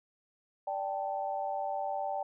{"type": "chord", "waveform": "sine", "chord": "D suspended fourth", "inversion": "none", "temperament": "equal with one note detuned", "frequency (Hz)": [587.3, 780.4, 880], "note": ["D5", "G5", "A5"], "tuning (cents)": [0, -8, 0], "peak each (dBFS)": [-37, -34, -39], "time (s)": [0.67, 2.23], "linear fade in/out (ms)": 5, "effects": []}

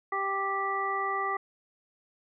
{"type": "harmonic tone", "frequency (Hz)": 392, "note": "G4", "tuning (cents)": 0, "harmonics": [1, 2, 3, 5], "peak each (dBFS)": [-36, -34, -30, -35], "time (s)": [0.12, 1.37], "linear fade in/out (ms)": 5, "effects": []}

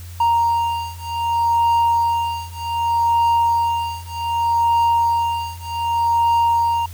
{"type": "beating tone pair", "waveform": "triangle", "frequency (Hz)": [932.3, 932.95], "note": ["A#5", "A#5"], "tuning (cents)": [0, 1], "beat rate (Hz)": 0.65, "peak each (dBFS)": -17, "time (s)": [0.2, 6.86], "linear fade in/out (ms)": 5, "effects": ["added 87 Hz sine -32 dBFS peak until 6.93 s", "white hiss -44 dBFS RMS until 6.93 s"]}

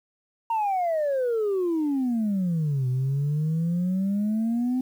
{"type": "exponential two-way sweep", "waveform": "sine", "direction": "down then up", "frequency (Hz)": [932.3, 125.6, 258.6], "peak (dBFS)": -20, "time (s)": [0.5, 4.81], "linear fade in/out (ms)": 5, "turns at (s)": 2.88, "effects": ["tanh soft clip ceiling -20 dBFS", "9-bit"]}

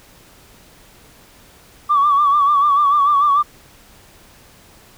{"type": "tone with vibrato", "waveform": "sine", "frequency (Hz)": 1153, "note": "D6", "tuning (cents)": -32, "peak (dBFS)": -10, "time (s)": [1.89, 3.43], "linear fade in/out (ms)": 20, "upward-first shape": "sine", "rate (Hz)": 6.8, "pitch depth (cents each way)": 67, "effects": ["tanh soft clip ceiling -6 dBFS", "pink hiss -47 dBFS RMS until 4.97 s"]}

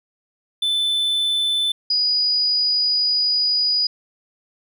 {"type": "tone pair in turn", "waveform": ["triangle", "sine"], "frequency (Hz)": [3518, 4924], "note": ["A7", "D#8"], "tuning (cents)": [-1, -19], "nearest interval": "tritone", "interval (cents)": 582, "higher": "second", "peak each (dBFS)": -16, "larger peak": "neither", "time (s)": [[0.62, 1.72], [1.9, 3.87]], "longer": "second", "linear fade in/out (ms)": 5, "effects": []}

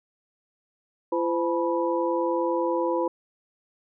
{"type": "tone cluster", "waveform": "sine", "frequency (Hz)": [340.7, 511, 860, 979], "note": ["F4", "C5", "A5", "B5"], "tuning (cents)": [-43, -41, -40, -15], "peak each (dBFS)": [-26, -26, -35, -29], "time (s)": [1.12, 3.08], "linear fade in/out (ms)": 5, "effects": []}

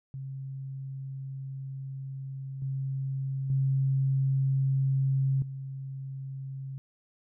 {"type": "tone with level steps", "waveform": "sine", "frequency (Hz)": 134.8, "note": "C#3", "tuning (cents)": -48, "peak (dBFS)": [-35, -29, -23, -35], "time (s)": [0.14, 6.78], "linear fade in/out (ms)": 0, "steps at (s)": [2.62, 3.5, 5.42], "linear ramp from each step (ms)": 2, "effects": []}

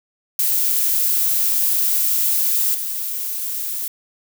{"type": "noise with level steps", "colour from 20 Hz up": "violet", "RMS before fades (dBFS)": [-18, -25], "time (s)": [0.39, 3.88], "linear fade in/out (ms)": 2, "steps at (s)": 2.74, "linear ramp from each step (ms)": 10, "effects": []}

